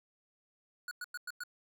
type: tone bursts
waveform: square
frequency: 1459 Hz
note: F#6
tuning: 25 cents flat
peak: -39 dBFS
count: 5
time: 0.88-1.436 s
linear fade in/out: 2 ms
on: 32 ms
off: 99 ms
effects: none